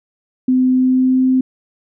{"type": "tone with pitch glide", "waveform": "sine", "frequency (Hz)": [256, 258.8], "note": ["C4", "C4"], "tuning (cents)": [-38, -19], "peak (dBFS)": -10, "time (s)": [0.48, 1.41], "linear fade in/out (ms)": 5, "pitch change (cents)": 19, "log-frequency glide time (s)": [0.7, 1.25], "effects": []}